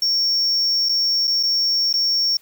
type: tone with dropouts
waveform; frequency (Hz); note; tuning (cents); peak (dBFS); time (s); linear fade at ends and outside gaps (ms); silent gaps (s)
triangle; 5490; F8; -31; -15; 0.02-2.37; 2; 0.887-0.893 / 1.272-1.277 / 1.429-1.434 / 1.928-1.939
effects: white hiss -54 dBFS RMS until 2.41 s